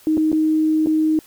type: tone with dropouts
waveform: sine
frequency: 312.7 Hz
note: D#4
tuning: 9 cents sharp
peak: -14 dBFS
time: 0.07-1.19 s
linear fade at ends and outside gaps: 1 ms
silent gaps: 0.171-0.177 / 0.318-0.328 / 0.861-0.87 s
effects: white hiss -49 dBFS RMS until 1.26 s